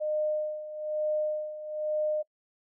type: tone with tremolo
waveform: sine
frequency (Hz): 610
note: D#5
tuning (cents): -34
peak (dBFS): -25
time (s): 0-2.23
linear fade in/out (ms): 20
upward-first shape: sine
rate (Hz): 1.1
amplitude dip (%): 75
effects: noise-tail reverb RT60 0.1 s tail -22 dB re dry